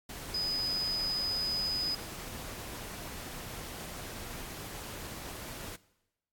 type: tone in noise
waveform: sine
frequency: 4997 Hz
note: D#8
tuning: 7 cents sharp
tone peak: -30 dBFS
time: 0.34-1.95 s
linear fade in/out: 5 ms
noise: pink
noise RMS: -43 dBFS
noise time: 0.09-5.76 s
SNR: +10 dB
effects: noise-tail reverb RT60 0.9 s tail -19 dB re dry + AAC 64 kbps